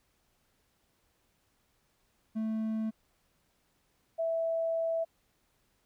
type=tone pair in turn; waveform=triangle / sine; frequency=220 / 657.9 Hz; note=A3 / E5; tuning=0 / -4 cents; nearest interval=octave + perfect fifth; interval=1896 cents; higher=second; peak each=-28 dBFS; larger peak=neither; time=2.35-2.91 / 4.18-5.05 s; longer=second; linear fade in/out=20 ms; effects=pink hiss -73 dBFS RMS until 5.85 s